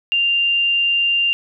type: tone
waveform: sine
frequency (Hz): 2789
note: F7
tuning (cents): -3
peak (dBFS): -14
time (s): 0.12-1.33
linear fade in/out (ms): 0
effects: none